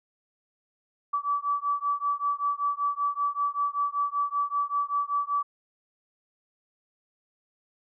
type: beating tone pair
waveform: sine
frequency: 1149 / 1154.2 Hz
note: D6 / D6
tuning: -38 / -30 cents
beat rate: 5.2 Hz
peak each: -28 dBFS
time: 1.13-5.43 s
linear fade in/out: 10 ms
effects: none